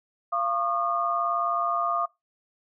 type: tone cluster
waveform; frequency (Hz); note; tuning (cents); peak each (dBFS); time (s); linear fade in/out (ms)
sine; 689 / 1097 / 1216; F5 / C#6 / D#6; -24 / -18 / -40; -29 / -31 / -26; 0.32-2.06; 10
effects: noise-tail reverb RT60 0.2 s tail -21 dB re dry